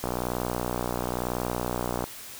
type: click train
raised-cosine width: 1 ms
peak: -14 dBFS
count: 123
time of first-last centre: 0.04-2.04 s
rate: 61 Hz
effects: white hiss -42 dBFS RMS until 2.39 s